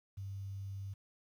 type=tone with quantisation; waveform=sine; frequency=98 Hz; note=G2; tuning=in tune; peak=-40 dBFS; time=0.17-0.94 s; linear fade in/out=10 ms; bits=11; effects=none